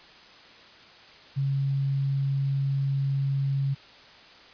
sine tone, 137.5 Hz, C#3, 14 cents flat, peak -23 dBFS, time 1.36-3.75 s, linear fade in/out 20 ms, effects white hiss -50 dBFS RMS until 4.53 s + resampled to 11025 Hz

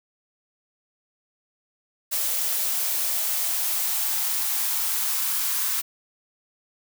blue noise with high-pass filter sweep, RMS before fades -25 dBFS, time 2.11-5.82 s, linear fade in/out 20 ms, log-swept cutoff 530 to 1100 Hz, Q 2.3, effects none

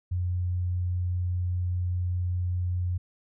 sine tone, 89.5 Hz, F2, 43 cents sharp, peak -25 dBFS, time 0.11-2.98 s, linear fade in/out 10 ms, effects none

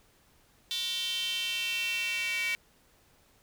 square tone with high-pass filter sweep, 207.7 Hz, G#3, in tune, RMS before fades -32 dBFS, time 0.71-2.55 s, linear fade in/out 0 ms, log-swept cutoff 3500 to 2300 Hz, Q 6.4, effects pink hiss -64 dBFS RMS until 3.42 s

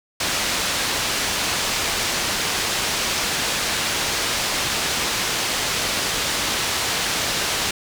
white low-pass noise, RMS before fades -23 dBFS, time 0.2-7.71 s, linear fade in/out 5 ms, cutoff 5700 Hz, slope 12 dB/octave, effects none

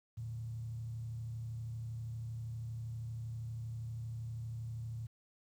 sine tone with frequency modulation, 114 Hz, A#2, 38 cents flat, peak -39 dBFS, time 0.17-5.07 s, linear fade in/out 10 ms, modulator 32.6 Hz, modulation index 0.45, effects 11-bit

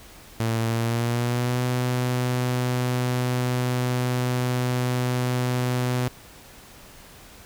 sawtooth tone with pitch glide, 113.9 to 124.93 Hz, A#2 to B2, -40 to +20 cents, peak -18 dBFS, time 0.4-6.08 s, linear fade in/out 0 ms, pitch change +160 cents, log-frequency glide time 0.65-1.62 s, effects pink hiss -47 dBFS RMS until 7.45 s

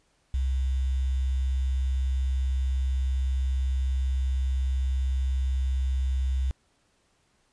sine tone with quantisation, 65.41 Hz, C2, in tune, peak -23 dBFS, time 0.34-6.51 s, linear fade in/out 0 ms, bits 8, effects pink hiss -68 dBFS RMS until 7.52 s + resampled to 22050 Hz

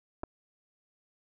clicks, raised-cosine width 1 ms, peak -23 dBFS, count 2, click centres 0.234 / 0.237 s, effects none

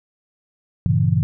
sine chord, G diminished seventh, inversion none, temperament equal, 98 / 116.54 / 138.59 / 164.81 Hz, G2 / Bb2 / Db3 / Fb3, 0 / 0 / 0 / 0 cents, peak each -20 dBFS, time 0.86-1.23 s, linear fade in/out 0 ms, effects none

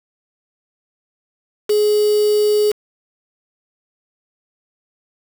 sine tone with quantisation, 420 Hz, G#4, 19 cents sharp, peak -12 dBFS, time 1.69-2.72 s, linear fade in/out 10 ms, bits 4, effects none

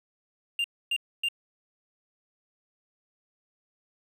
triangle tone bursts, 2794 Hz, F7, in tune, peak -23 dBFS, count 3, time 0.59-1.286 s, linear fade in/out 2 ms, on 52 ms, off 270 ms, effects none

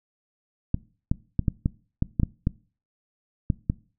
clicks, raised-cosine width 5 ms, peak -9 dBFS, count 11, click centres 0.744 / 1.115 / 1.393 / 1.482 / 1.659 / 2.024 / 2.198 / 2.233 / 2.471 / 3.502 / 3.699 s, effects noise-tail reverb RT60 0.4 s tail -22 dB re dry

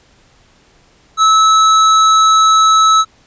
square tone, 1300 Hz, E6, 24 cents flat, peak -7 dBFS, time 1.17-3.05 s, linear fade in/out 50 ms, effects pink hiss -50 dBFS RMS until 3.26 s + resampled to 16000 Hz

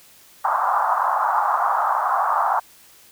pink band-pass noise, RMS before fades -20 dBFS, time 0.44-2.6 s, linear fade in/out 10 ms, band 740 to 1300 Hz, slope 48 dB/octave, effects white hiss -50 dBFS RMS until 3.11 s

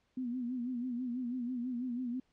sine tone with vibrato, 246.9 Hz, B3, in tune, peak -34 dBFS, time 0.17-2.2 s, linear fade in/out 5 ms, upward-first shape sine, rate 6.1 Hz, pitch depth 83 cents each way, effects pink hiss -75 dBFS RMS until 2.32 s + low-pass 5000 Hz 12 dB/octave

